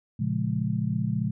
sine chord, Bb minor seventh, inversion none, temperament just, 116.54 / 139.85 / 174.81 / 209.8 Hz, Bb2 / Db3 / F3 / Ab3, 0 / +16 / +2 / +18 cents, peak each -29 / -30 / -30 / -30 dBFS, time 0.19-1.31 s, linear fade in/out 10 ms, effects none

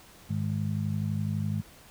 harmonic tone, 51.91 Hz, G#1, in tune, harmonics 2 / 3 / 4, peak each -30 / -32 / -33 dBFS, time 0.29-1.62 s, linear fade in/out 20 ms, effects pink hiss -53 dBFS RMS until 1.9 s

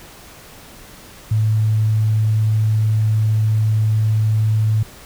sine tone, 108.7 Hz, A2, 21 cents flat, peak -13 dBFS, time 1.31-4.83 s, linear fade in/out 5 ms, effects pink hiss -41 dBFS RMS until 5.05 s

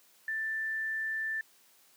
sine tone, 1770 Hz, A6, 10 cents sharp, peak -31 dBFS, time 0.28-1.41 s, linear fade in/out 2 ms, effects white hiss -63 dBFS RMS until 1.96 s + high-pass 200 Hz 12 dB/octave

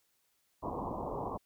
white low-pass noise, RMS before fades -38 dBFS, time 0.62-1.38 s, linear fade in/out 20 ms, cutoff 1100 Hz, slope 96 dB/octave, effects white hiss -75 dBFS RMS until 1.45 s

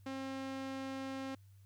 sawtooth tone with low-pass filter, 267.5 Hz, C4, 38 cents sharp, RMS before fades -42 dBFS, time 0.06-1.35 s, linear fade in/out 5 ms, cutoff 6300 Hz, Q 0.55, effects added 98 Hz sine -57 dBFS peak until 1.65 s + white hiss -75 dBFS RMS until 1.65 s

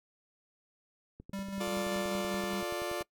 click train, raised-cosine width 3 ms, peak -34 dBFS, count 20, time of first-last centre 1.2-3.01 s, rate 10.5 Hz
square tone with tremolo, 196 Hz, G3, in tune, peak -36 dBFS, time 1.33-2.62 s, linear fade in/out 5 ms, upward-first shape square, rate 5.1 Hz, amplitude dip 35%
sawtooth chord, D minor, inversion first, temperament just, 352.4 / 440.5 / 587.3 Hz, F4 / A4 / D5, +16 / +2 / 0 cents, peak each -33 / -38 / -33 dBFS, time 1.6-3.03 s, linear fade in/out 10 ms
effects noise-tail reverb RT60 0.1 s tail -22 dB re dry

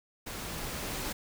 pink noise with level ramp, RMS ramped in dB -40 to -35 dBFS, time 0.26-1.13 s, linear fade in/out 10 ms, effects none

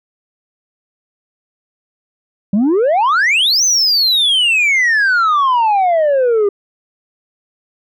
sine exponential two-way sweep, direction up then down, 188.4 to 6272 to 394.8 Hz, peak -7 dBFS, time 2.53-6.49 s, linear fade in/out 5 ms, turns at 3.64 s, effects tanh soft clip ceiling -9 dBFS

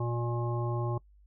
harmonic tone, 119.1 Hz, A#2, 38 cents sharp, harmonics 1 / 3 / 5 / 7 / 9, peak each -30 / -36 / -41 / -41 / -41 dBFS, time 0-0.98 s, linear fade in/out 5 ms, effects noise-tail reverb RT60 0.1 s tail -22 dB re dry + added 50 Hz sine -56 dBFS peak until 1.26 s

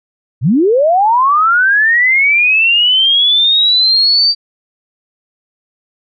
sine linear sweep, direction up, 98.8 to 4671 Hz, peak -7 dBFS, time 0.41-4.35 s, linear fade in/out 50 ms, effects none

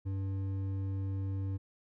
triangle tone with hard clipping, 96.8 Hz, G2, 21 cents flat, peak -34 dBFS, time 0.05-1.58 s, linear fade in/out 20 ms, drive 11 dB, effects none

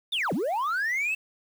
sine linear two-way sweep, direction down then up, 3729 to 146.4 to 2686 Hz, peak -22 dBFS, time 0.12-1.15 s, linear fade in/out 10 ms, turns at 0.33 s, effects tanh soft clip ceiling -24 dBFS + 8-bit

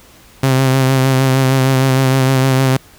sawtooth tone with vibrato, 132.2 Hz, C3, 18 cents sharp, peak -6 dBFS, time 0.43-2.77 s, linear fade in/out 5 ms, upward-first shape sine, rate 6.5 Hz, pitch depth 32 cents each way, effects pink hiss -44 dBFS RMS until 2.98 s

